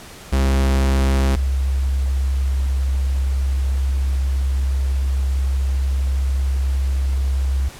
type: tone pair in turn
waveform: 45% pulse / sine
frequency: 67 / 67 Hz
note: C2 / C2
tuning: +42 / +42 cents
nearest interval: unison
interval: 0 cents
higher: neither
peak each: -14 / -16 dBFS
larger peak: first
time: 0.32-1.36 / 1.36-7.69 s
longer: second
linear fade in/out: 10 ms
effects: pink hiss -39 dBFS RMS until 7.79 s + low-pass 12000 Hz 12 dB/octave